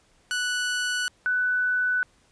sawtooth / sine tone pair in turn, 1480 / 1492.9 Hz, F#6 / F#6, 0 / +15 cents, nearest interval unison, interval 15 cents, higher second, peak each -21 dBFS, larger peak neither, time 0.31-1.08 / 1.26-2.03 s, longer neither, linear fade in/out 0 ms, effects pink hiss -62 dBFS RMS until 2.31 s + resampled to 22050 Hz

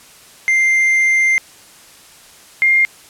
triangle / sine tone pair in turn, 2095 / 2116 Hz, C7 / C7, +2 / +19 cents, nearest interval unison, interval 17 cents, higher second, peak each -9 dBFS, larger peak neither, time 0.48-1.38 / 2.62-2.85 s, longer first, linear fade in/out 0 ms, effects white hiss -43 dBFS RMS until 3.09 s + low-pass 11000 Hz 12 dB/octave

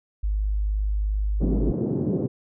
sine tone, 51.4 Hz, G#1, 17 cents flat, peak -21 dBFS, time 0.23-1.72 s, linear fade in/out 10 ms
white band-pass noise, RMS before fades -25 dBFS, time 1.4-2.28 s, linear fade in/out 20 ms, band 110 to 360 Hz, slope 24 dB/octave
effects none

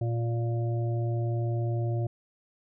harmonic tone, 116.9 Hz, A#2, 5 cents sharp, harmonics 1 / 3 / 5 / 6, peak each -26 / -36 / -40 / -42 dBFS, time 0.01-2.07 s, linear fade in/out 5 ms, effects none

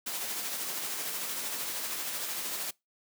white noise with tremolo, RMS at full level -34 dBFS, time 0.06-2.71 s, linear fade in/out 10 ms, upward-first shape sine, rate 13 Hz, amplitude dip 30%, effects noise-tail reverb RT60 0.2 s tail -24 dB re dry + high-pass 200 Hz 12 dB/octave

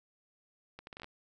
accelerating click train, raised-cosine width 0.3 ms, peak -30 dBFS, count 8, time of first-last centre 0.79-1.044 s, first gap 81 ms, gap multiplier 0.71, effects none

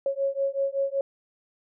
sine beating tone pair, 547 / 552.3 Hz, C#5 / C#5, -23 / -6 cents, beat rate 5.3 Hz, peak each -27 dBFS, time 0.06-1.01 s, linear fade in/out 2 ms, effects none

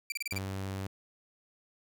sawtooth tone bursts, 2349 Hz, D7, in tune, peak -29 dBFS, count 6, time 0.1-0.381 s, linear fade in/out 2 ms, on 21 ms, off 31 ms
sawtooth tone, 96.5 Hz, G2, 27 cents flat, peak -31 dBFS, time 0.32-0.87 s, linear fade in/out 5 ms
effects none

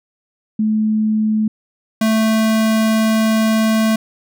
sine / square tone pair in turn, 216.1 / 220.4 Hz, A3 / A3, -31 / +3 cents, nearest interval unison, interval 34 cents, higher second, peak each -13 dBFS, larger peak neither, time 0.59-1.48 / 2.01-3.96 s, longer second, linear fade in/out 5 ms, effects none

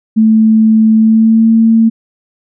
sine tone with pitch glide, 220 to 225.4 Hz, A3 to A3, 0 to +42 cents, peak -4 dBFS, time 0.16-1.9 s, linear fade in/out 20 ms, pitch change +42 cents, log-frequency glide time 0.96-1.5 s, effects none

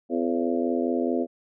harmonic tone with a mistuned harmonic, 84.7 Hz, E2, 48 cents sharp, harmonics 3 / 4 / 5 / 6 / 7 / 8, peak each -26 / -28 / -30 / -32 / -33 / -34 dBFS, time 0.09-1.27 s, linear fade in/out 50 ms, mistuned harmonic 7, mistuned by -49 cents, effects none

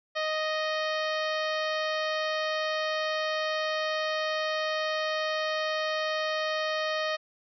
harmonic tone, 622.3 Hz, D#5, in tune, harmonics 1 / 2 / 3 / 4 / 5 / 6 / 7 / 8 / 9, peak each -30 / -34 / -34 / -40 / -39 / -42 / -41 / -47 / -48 dBFS, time 0.15-7.17 s, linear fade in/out 20 ms, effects none

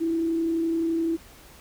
sine tone with frequency modulation, 329.6 Hz, E4, in tune, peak -22 dBFS, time 0-1.17 s, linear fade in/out 20 ms, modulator 31.7 Hz, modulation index 0.22, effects added 60 Hz sine -56 dBFS peak until 1.6 s + pink hiss -50 dBFS RMS until 1.6 s

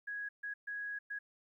sine tone bursts at uneven times, 1661.2 Hz, G#6, in tune, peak -38 dBFS, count 4, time 0.07-0.29 / 0.43-0.54 / 0.67-0.99 / 1.1-1.19 s, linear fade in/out 10 ms, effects 13-bit

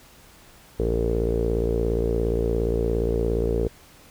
sawtooth tone with low-pass filter, 57.2 Hz, A#1, 32 cents flat, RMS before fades -23 dBFS, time 0.79-3.68 s, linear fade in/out 10 ms, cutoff 440 Hz, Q 8.8, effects pink hiss -51 dBFS RMS until 4.1 s

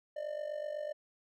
triangle tone with amplitude modulation, 600 Hz, D5, 37 cents sharp, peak -31 dBFS, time 0.16-0.93 s, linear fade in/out 10 ms, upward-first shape sine, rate 48 Hz, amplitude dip 75%, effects none

